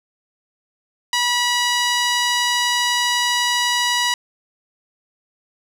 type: tone with band-pass filter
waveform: sawtooth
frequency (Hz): 972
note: B5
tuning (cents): -28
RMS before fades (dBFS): -19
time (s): 1.13-4.14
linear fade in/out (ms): 2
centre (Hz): 3900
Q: 0.77
effects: none